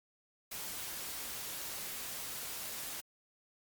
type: noise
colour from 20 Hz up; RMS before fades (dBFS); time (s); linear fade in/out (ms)
white; -42; 0.51-3.01; 10
effects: Opus 48 kbps